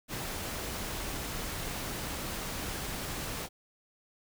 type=noise; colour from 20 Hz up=pink; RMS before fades=-37 dBFS; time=0.08-3.49 s; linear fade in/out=50 ms; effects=none